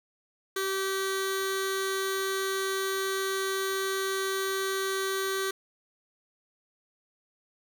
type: tone with notch filter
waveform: 15% pulse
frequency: 385.9 Hz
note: G4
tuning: 27 cents flat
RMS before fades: -30 dBFS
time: 0.56-5.51 s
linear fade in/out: 5 ms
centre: 790 Hz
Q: 1.2
effects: none